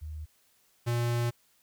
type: tone pair in turn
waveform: sine / square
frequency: 77 / 119.09 Hz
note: D#2 / A#2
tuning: -17 / +37 cents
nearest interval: minor sixth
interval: 754 cents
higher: second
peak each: -36 / -27 dBFS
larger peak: second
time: 0.01-0.26 / 0.86-1.31 s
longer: second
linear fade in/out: 20 ms
effects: white hiss -67 dBFS RMS until 1.62 s